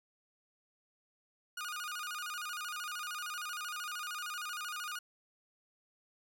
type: tone with vibrato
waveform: sawtooth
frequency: 1329 Hz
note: E6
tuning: 14 cents sharp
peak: -35 dBFS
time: 1.57-4.99 s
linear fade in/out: 5 ms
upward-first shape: square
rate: 13 Hz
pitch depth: 140 cents each way
effects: none